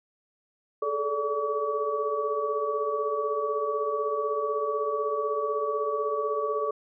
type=tone cluster; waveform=sine; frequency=420.1 / 436.1 / 580 / 1139 Hz; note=G#4 / A4 / D5 / C#6; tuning=+20 / -15 / -22 / +47 cents; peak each=-35 / -29 / -32 / -30 dBFS; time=0.82-6.71 s; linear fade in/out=5 ms; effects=none